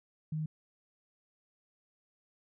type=tone; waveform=sine; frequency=155.56 Hz; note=D#3; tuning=in tune; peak=-32 dBFS; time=0.32-0.46 s; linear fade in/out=5 ms; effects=none